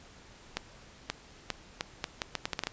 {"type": "accelerating click train", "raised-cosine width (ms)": 0.2, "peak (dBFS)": -13, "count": 12, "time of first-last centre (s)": [0.57, 2.67], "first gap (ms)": 530, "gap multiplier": 0.76, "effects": ["pink hiss -54 dBFS RMS until 2.72 s", "resampled to 16000 Hz"]}